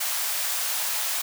white high-pass noise, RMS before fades -27 dBFS, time 0-1.22 s, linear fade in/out 10 ms, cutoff 610 Hz, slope 24 dB/octave, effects none

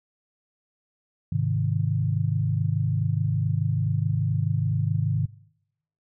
sine chord, Ab major, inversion none, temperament equal, 103.83 / 130.81 / 155.56 Hz, Ab2 / C3 / Eb3, 0 / 0 / 0 cents, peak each -26 dBFS, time 1.32-5.26 s, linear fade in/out 5 ms, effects noise-tail reverb RT60 0.8 s tail -22 dB re dry

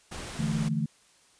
pink noise, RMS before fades -39 dBFS, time 0.11-0.69 s, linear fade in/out 10 ms
sine chord, D suspended second, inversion none, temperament equal, 146.83 / 164.81 / 220 Hz, D3 / E3 / A3, 0 / 0 / 0 cents, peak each -30 dBFS, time 0.39-0.86 s, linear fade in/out 5 ms
effects white hiss -61 dBFS RMS until 1.39 s + resampled to 22050 Hz

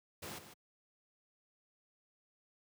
pink noise with echo, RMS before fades -45 dBFS, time 0.22-0.39 s, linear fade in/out 10 ms, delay 150 ms, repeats 1, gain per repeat -10 dB, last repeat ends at 0.54 s, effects high-pass 100 Hz 12 dB/octave

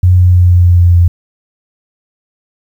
sine tone with pitch steps, 90.6 / 89.97 / 89.35 / 88.74 / 88.12 / 87.51 / 86.91 Hz, F#2 / F#2 / F2 / F2 / F2 / F2 / F2, -36 / -48 / +40 / +28 / +16 / +4 / -8 cents, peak -3 dBFS, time 0.03-1.08 s, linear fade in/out 5 ms, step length 150 ms, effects 7-bit

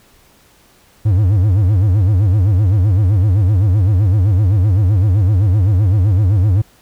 triangle tone with vibrato, 98 Hz, G2, in tune, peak -7 dBFS, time 1.05-6.62 s, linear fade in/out 10 ms, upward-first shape sine, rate 7.8 Hz, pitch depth 200 cents each way, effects pink hiss -50 dBFS RMS until 6.81 s

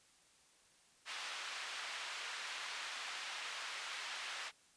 white band-pass noise, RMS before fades -45 dBFS, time 1.05-4.52 s, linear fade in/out 50 ms, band 1000 to 3200 Hz, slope 12 dB/octave, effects white hiss -68 dBFS RMS until 4.76 s + resampled to 22050 Hz

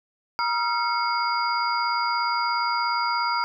sine tone cluster, 953 / 1253 / 1370 / 2188 / 4814 Hz, A#5 / D#6 / F6 / C#7 / D8, +38 / +12 / -34 / -23 / +42 cents, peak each -25 / -33 / -26 / -33 / -31 dBFS, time 0.39-3.44 s, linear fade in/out 0 ms, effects none

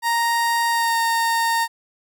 30% pulse tone with pitch glide, 932.3 to 920 Hz, A#5 to A#5, 0 to -23 cents, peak -15 dBFS, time 0.02-1.68 s, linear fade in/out 50 ms, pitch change -23 cents, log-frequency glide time 0.7-0.97 s, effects none

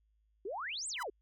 sine exponential two-way sweep, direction up then down, 353.3 to 8870 to 353.3 Hz, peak -37 dBFS, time 0.45-1.1 s, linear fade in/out 5 ms, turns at 0.88 s
sawtooth tone with exponential growth, 997 Hz, B5, 16 cents sharp, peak -31 dBFS, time 0.95-1.03 s, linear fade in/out 5 ms, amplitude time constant 16 ms
effects added 53 Hz sine -70 dBFS peak until 1.21 s

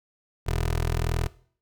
15% pulse tone with notch filter, 41.2 Hz, E1, in tune, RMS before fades -26 dBFS, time 0.46-1.28 s, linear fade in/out 20 ms, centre 190 Hz, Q 2, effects noise-tail reverb RT60 0.5 s tail -19 dB re dry

